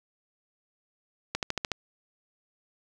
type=accelerating click train; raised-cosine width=0.2 ms; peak=-11 dBFS; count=6; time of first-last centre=1.35-1.717 s; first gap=78 ms; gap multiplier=0.97; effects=none